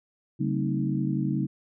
sine tone cluster, 140.7 / 191.9 / 225.5 / 264.8 / 314.7 Hz, C#3 / G3 / A3 / C4 / D#4, +26 / -37 / +43 / +21 / +20 cents, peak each -28 / -30 / -32 / -34 / -31 dBFS, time 0.39-1.47 s, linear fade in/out 20 ms, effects none

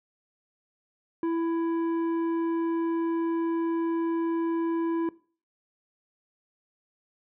sine tone with tanh clipping, 331.9 Hz, E4, 12 cents sharp, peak -26 dBFS, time 1.23-5.09 s, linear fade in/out 2 ms, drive 9 dB, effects noise-tail reverb RT60 0.4 s tail -20 dB re dry

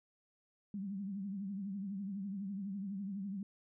sine tone with vibrato, 197 Hz, G3, 9 cents sharp, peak -38 dBFS, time 0.74-3.43 s, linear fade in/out 2 ms, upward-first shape triangle, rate 12 Hz, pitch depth 110 cents each way, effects none

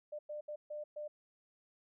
sine tone bursts at uneven times, 598 Hz, D5, 31 cents sharp, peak -40 dBFS, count 5, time 0.12-0.19 / 0.29-0.41 / 0.48-0.56 / 0.7-0.84 / 0.96-1.08 s, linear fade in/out 10 ms, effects none

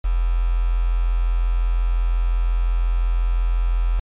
sine tone with quantisation, 42.83 Hz, F1, 33 cents flat, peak -16 dBFS, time 0.04-4 s, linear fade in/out 10 ms, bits 6, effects resampled to 8000 Hz

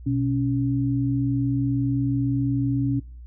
sine tone pair together, 123.9 / 278.1 Hz, B2 / C#4, +6 / +6 cents, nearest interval octave + major second, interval 1400 cents, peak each -23 dBFS, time 0.06-3 s, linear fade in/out 10 ms, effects noise-tail reverb RT60 0.4 s tail -21 dB re dry + added 60 Hz sine -38 dBFS peak until 3.26 s

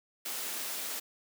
white high-pass noise, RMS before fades -37 dBFS, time 0.25-1 s, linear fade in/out 10 ms, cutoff 220 Hz, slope 24 dB/octave, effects none

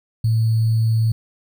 sine tone with sample-and-hold, 112.2 Hz, A2, 34 cents sharp, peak -14 dBFS, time 0.24-1.12 s, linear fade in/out 5 ms, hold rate 4410 Hz, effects none

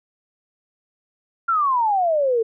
sine exponential sweep, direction down, 1400 to 439.1 Hz, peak -16 dBFS, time 1.48-2.43 s, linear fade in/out 10 ms, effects none

